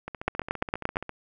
two click trains, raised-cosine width 0.5 ms, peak -20 / -9 dBFS, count 16 / 7, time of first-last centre 0.08-1.094 / 0.28-0.969 s, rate 14.8 / 8.71 Hz, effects none

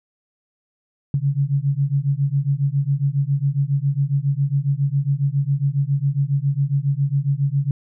sine beating tone pair, 136.4 / 143.7 Hz, C#3 / D3, -28 / -37 cents, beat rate 7.3 Hz, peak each -20 / -20 dBFS, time 1.14-7.71 s, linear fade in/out 2 ms, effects none

